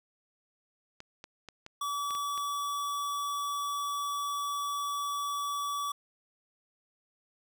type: clicks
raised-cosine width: 0.2 ms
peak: -27 dBFS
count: 7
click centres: 1.004 / 1.241 / 1.487 / 1.664 / 2.107 / 2.151 / 2.377 s
type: tone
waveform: square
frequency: 1146 Hz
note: D6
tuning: 43 cents flat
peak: -32 dBFS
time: 1.81-5.92 s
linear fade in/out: 5 ms
effects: none